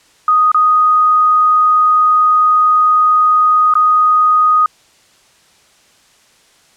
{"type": "tone with dropouts", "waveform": "sine", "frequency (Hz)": 1244.5, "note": "D#6", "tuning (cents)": 0, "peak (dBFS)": -7, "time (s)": [0.28, 4.66], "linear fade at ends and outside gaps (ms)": 2, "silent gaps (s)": [[0.517, 0.545], [3.739, 3.753]], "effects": ["white hiss -50 dBFS RMS until 6.76 s", "low-pass 8000 Hz 12 dB/octave"]}